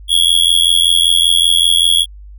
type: tone with amplitude modulation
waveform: square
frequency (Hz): 3322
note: G#7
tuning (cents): 0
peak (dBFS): -5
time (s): 0.08-2.06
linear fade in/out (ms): 50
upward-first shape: sine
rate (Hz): 85.2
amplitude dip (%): 100
effects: added 50 Hz sine -32 dBFS peak until 2.38 s